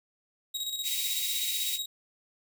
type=tone with tremolo; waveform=sawtooth; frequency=3807 Hz; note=A#7; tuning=36 cents sharp; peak=-27 dBFS; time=0.54-1.86 s; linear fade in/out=10 ms; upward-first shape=square; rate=16 Hz; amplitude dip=50%
type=high-pass noise; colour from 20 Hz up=white; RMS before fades=-33 dBFS; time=0.83-1.79 s; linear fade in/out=50 ms; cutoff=2000 Hz; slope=96 dB/octave
effects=none